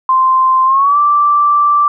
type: tone with pitch glide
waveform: sine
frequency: 1043 to 1170.7 Hz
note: C6 to D6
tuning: -6 to -6 cents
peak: -7 dBFS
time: 0.09-1.88 s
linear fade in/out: 2 ms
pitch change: +200 cents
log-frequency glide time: 0.65-0.98 s
effects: none